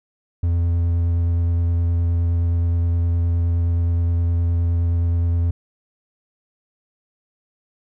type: tone with vibrato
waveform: triangle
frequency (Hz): 85.2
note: F2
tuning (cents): -42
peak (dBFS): -14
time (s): 0.43-5.51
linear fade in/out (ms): 5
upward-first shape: square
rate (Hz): 9.6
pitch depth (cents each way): 9
effects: none